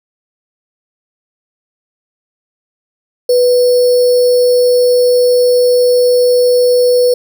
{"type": "tone with sample-and-hold", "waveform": "sine", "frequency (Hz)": 493.9, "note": "B4", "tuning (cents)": 0, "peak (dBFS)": -6, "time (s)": [3.29, 7.14], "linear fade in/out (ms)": 5, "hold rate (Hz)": 4900, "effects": []}